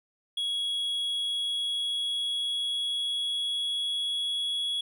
triangle tone with pitch glide, 3333 to 3354 Hz, G#7 to G#7, +5 to +16 cents, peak -26 dBFS, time 0.37-4.81 s, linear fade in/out 5 ms, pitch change +11 cents, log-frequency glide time 0.98-4.6 s, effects none

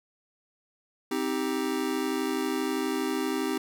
square chord, C minor, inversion none, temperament just, 261.6 / 314 / 392.4 Hz, C4 / Eb4 / G4, 0 / +16 / +2 cents, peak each -32 dBFS, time 1.11-3.58 s, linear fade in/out 5 ms, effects none

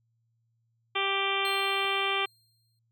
harmonic tone, 392.5 Hz, G4, 2 cents sharp, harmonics 1 / 2 / 3 / 4 / 5 / 6 / 7 / 8 / 9, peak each -34 / -35 / -32 / -40 / -38 / -32 / -36 / -33 / -38 dBFS, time 0.95-2.26 s, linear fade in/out 10 ms
sawtooth tone with exponential decay, 4194 Hz, C8, 3 cents sharp, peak -34 dBFS, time 1.45-2.79 s, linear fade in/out 1 ms, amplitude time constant 290 ms
click, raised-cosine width 1 ms, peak -37 dBFS, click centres 1.849 s
effects added 115 Hz sine -70 dBFS peak until 2.91 s

